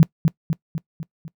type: tone with echo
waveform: sine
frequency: 160 Hz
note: D#3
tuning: 49 cents sharp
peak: -7 dBFS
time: 0-0.03 s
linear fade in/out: 0 ms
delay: 250 ms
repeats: 5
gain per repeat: -5 dB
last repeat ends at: 1.28 s
effects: noise-tail reverb RT60 0.1 s tail -23 dB re dry